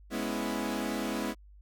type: chord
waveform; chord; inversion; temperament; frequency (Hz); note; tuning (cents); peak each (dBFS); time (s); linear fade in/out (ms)
sawtooth; C# minor seventh; second; equal; 207.7 / 246.9 / 277.2 / 329.6; G#3 / B3 / C#4 / E4; 0 / 0 / 0 / 0; -32 / -32 / -34 / -33; 0.1-1.35; 50
effects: added 50 Hz sine -51 dBFS peak until 1.61 s